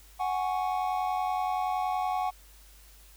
triangle chord, F# suspended second, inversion none, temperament equal, 740 / 830.6 / 1108.7 Hz, F#5 / G#5 / C#6, 0 / 0 / 0 cents, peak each -27 / -31 / -33 dBFS, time 0.19-2.31 s, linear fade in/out 20 ms, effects added 50 Hz sine -53 dBFS peak until 3.16 s + white hiss -57 dBFS RMS until 3.16 s

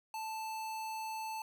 square tone, 880 Hz, A5, in tune, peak -39 dBFS, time 0.14-1.42 s, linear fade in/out 2 ms, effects 12-bit

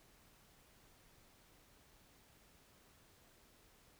silence, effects pink hiss -67 dBFS RMS until 3.99 s

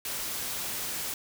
white noise, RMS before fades -34 dBFS, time 0.05-1.14 s, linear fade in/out 2 ms, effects none

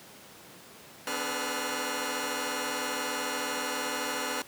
10% pulse tone cluster, 255.1 / 295.2 / 429.1 / 496.6 / 1413 Hz, C4 / D4 / A4 / B4 / F6, -44 / +9 / -43 / +9 / +20 cents, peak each -29 dBFS, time 1.07-4.42 s, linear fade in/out 2 ms, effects pink hiss -50 dBFS RMS until 4.47 s + high-pass 150 Hz 12 dB/octave

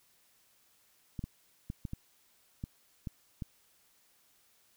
clicks, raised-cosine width 5 ms, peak -25 dBFS, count 8, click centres 1.192 / 1.24 / 1.701 / 1.852 / 1.934 / 2.639 / 3.072 / 3.422 s, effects white hiss -68 dBFS RMS until 4.76 s

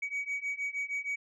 sine beating tone pair, 2259 / 2265.4 Hz, C#7 / C#7, +32 / +37 cents, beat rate 6.4 Hz, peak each -34 / -33 dBFS, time 0.02-1.16 s, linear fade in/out 10 ms, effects tanh soft clip ceiling -29 dBFS

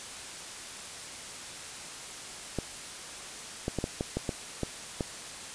clicks, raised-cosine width 2 ms, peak -16 dBFS, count 9, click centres 2.587 / 3.681 / 3.787 / 3.841 / 4.009 / 4.17 / 4.292 / 4.633 / 5.008 s, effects white hiss -42 dBFS RMS until 5.54 s + resampled to 22050 Hz

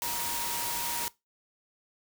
sine tone in noise, 945 Hz, A#5, 23 cents sharp, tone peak -36 dBFS, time 0.02-1.08 s, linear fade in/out 0 ms, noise white, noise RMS -33 dBFS, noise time 0.02-1.08 s, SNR -6 dB, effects noise-tail reverb RT60 0.2 s tail -20 dB re dry

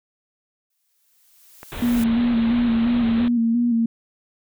blue noise with exponential growth, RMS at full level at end -34 dBFS, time 0.7-2.04 s, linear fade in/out 5 ms, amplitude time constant 290 ms
click, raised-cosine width 0.5 ms, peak -22 dBFS, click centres 1.631 s
pink low-pass noise, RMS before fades -32 dBFS, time 1.72-3.28 s, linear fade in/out 0 ms, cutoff 4000 Hz, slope 96 dB/octave
sine tone with vibrato, 234.4 Hz, A#3, 10 cents sharp, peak -16 dBFS, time 1.82-3.86 s, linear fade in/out 5 ms, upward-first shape square, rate 2.9 Hz, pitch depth 38 cents each way
effects none

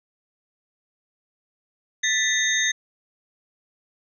sine tone cluster, 1767 / 1978 / 3682 / 6330 Hz, A6 / B6 / A#7 / G8, +7 / +2 / -22 / +16 cents, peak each -25 dBFS, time 2.03-2.72 s, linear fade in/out 10 ms, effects none

